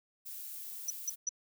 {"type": "noise", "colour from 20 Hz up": "violet", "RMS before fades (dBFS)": -44, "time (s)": [0.25, 1.16], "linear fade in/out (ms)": 20}
{"type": "tone bursts", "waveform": "sine", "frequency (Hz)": 5930, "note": "F#8", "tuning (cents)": 3, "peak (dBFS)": -30, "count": 3, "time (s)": [0.88, 1.292], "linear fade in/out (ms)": 5, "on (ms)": 24, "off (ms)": 170}
{"effects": []}